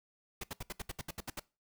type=noise bursts; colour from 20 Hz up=pink; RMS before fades=-40 dBFS; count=11; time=0.41-1.397 s; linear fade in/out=5 ms; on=27 ms; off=69 ms; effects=noise-tail reverb RT60 0.3 s tail -22 dB re dry